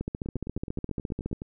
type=two click trains; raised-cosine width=3 ms; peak=-23 / -18 dBFS; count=12 / 20; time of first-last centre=0.26-1.419 / 0.01-1.329 s; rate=9.49 / 14.4 Hz; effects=none